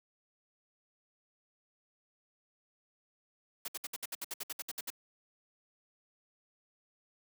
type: noise bursts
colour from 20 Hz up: white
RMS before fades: -39 dBFS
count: 14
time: 3.65-4.903 s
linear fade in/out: 5 ms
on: 31 ms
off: 63 ms
effects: high-pass 200 Hz 12 dB/octave